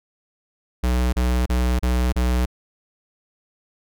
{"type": "tone bursts", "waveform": "square", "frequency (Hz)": 61.74, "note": "B1", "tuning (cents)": 0, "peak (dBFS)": -18, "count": 5, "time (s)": [0.83, 2.458], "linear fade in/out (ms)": 10, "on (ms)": 300, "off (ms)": 32, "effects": []}